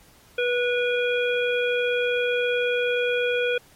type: harmonic tone with a mistuned harmonic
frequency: 488.3 Hz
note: B4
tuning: 20 cents flat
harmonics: 1 / 3 / 5 / 7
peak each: -22 / -28 / -28 / -33 dBFS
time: 0.38-3.58 s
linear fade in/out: 5 ms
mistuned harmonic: 7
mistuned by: -52 cents
effects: pink hiss -54 dBFS RMS until 3.75 s + MP3 64 kbps